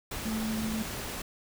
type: tone in noise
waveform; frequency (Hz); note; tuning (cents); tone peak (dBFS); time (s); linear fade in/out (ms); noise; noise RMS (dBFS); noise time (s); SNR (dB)
sine; 220; A3; 0; -30; 0.25-0.83; 5; pink; -37; 0.11-1.22; +4
effects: none